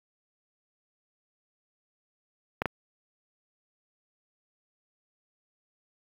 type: clicks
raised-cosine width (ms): 0.5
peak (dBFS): -11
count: 2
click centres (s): 2.619 / 2.657
effects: high-pass 60 Hz 12 dB/octave + 7-bit